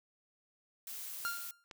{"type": "noise", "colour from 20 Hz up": "blue", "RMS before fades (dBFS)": -44, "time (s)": [0.87, 1.51], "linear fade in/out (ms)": 2}
{"type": "tone with exponential decay", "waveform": "45% pulse", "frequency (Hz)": 1396.9, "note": "F6", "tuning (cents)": 0, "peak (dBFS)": -32, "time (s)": [1.25, 1.64], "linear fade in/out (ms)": 0, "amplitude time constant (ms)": 83}
{"type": "click", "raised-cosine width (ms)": 0.2, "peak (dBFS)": -31, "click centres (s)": 1.712}
{"effects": []}